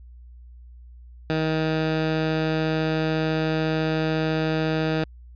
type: tone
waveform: 15% pulse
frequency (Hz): 158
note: D#3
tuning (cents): +27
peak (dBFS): -15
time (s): 1.3-5.04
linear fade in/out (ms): 0
effects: added 60 Hz sine -42 dBFS peak until 5.35 s + resampled to 11025 Hz